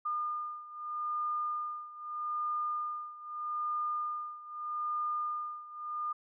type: beating tone pair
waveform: sine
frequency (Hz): 1212 / 1212.8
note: D#6 / D#6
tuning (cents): -46 / -45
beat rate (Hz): 0.8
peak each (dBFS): -35 / -38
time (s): 0.05-6.13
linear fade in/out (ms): 10
effects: none